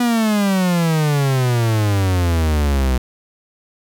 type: exponential sweep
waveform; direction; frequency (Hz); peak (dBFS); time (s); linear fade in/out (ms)
45% pulse; down; 245.3 to 62.2; -14; 0-2.98; 5
effects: none